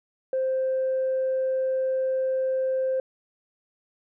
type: tone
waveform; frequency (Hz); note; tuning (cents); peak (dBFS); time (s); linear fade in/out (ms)
sine; 523.3; C5; 0; -21; 0.33-3; 2
effects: tanh soft clip ceiling -19 dBFS